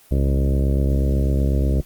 harmonic tone with a mistuned harmonic, 68.1 Hz, C#2, 30 cents flat, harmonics 1 / 2 / 3 / 4 / 5 / 6 / 7 / 8 / 9, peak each -17 / -23 / -27 / -29 / -31 / -33 / -34 / -35 / -36 dBFS, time 0.11-1.81 s, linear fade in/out 5 ms, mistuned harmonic 1, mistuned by -38 cents, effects white hiss -51 dBFS RMS until 1.85 s + Opus 24 kbps

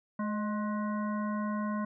harmonic tone with a mistuned harmonic, 211.6 Hz, G#3, 33 cents sharp, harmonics 1 / 3 / 5 / 7 / 9, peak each -31 / -41 / -38 / -45 / -50 dBFS, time 0.19-1.85 s, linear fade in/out 5 ms, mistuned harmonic 3, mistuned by -43 cents, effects none

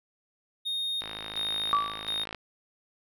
triangle tone with tremolo, 3700 Hz, A#7, 14 cents flat, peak -27 dBFS, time 0.65-2.25 s, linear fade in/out 20 ms, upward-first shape square, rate 1.4 Hz, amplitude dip 70%
click train, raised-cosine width 0.3 ms, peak -21 dBFS, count 72, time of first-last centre 1.02-2.347 s, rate 53.5 Hz
sine tone with exponential decay, 1154 Hz, D6, 31 cents flat, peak -18 dBFS, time 1.73-2.12 s, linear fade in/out 0 ms, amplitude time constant 84 ms
effects none

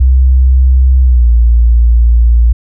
sine tone with pitch glide, 64.5 to 58.13 Hz, C2 to A#1, -24 to -4 cents, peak -3 dBFS, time 0-2.53 s, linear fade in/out 10 ms, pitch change -180 cents, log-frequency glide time 1.01-1.29 s, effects none

